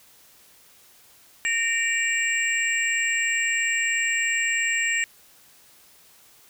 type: tone cluster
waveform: sine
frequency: 1839 / 2333 / 2787 / 7630 Hz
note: A#6 / D7 / F7 / A#8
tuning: -24 / -12 / -4 / +39 cents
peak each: -25 / -25 / -31 / -29 dBFS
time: 1.45-5.04 s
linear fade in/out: 0 ms
effects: white hiss -54 dBFS RMS until 6.49 s